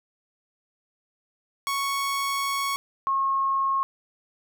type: tone pair in turn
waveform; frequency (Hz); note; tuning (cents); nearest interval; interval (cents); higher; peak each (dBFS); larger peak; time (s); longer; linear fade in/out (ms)
sawtooth / sine; 1108.7 / 1084.6; C#6 / C#6; 0 / -38; unison; 38; first; -21; neither; 1.67-2.76 / 3.07-3.83; first; 0
effects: none